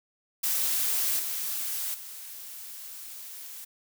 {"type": "noise with level steps", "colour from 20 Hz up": "blue", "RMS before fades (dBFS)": [-27, -32, -42], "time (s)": [0.43, 3.65], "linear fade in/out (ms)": 10, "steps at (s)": [1.19, 1.94], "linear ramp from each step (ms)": 5, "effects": []}